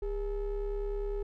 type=ring-modulated tone; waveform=triangle; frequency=220 Hz; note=A3; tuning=in tune; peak=-26 dBFS; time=0.02-1.23 s; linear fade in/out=5 ms; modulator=185 Hz; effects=none